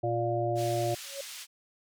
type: harmonic tone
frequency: 117.3 Hz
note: A#2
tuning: 11 cents sharp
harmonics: 1 / 3 / 5 / 6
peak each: -32 / -32 / -32 / -32 dBFS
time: 0.03-0.95 s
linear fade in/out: 10 ms
type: band-pass noise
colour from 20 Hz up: pink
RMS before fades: -43 dBFS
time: 0.55-1.47 s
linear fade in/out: 50 ms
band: 2600 to 11000 Hz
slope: 12 dB/octave
type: tone with exponential growth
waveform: sine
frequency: 554.4 Hz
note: C#5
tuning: in tune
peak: -32 dBFS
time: 1.02-1.21 s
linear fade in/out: 5 ms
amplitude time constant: 41 ms
effects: none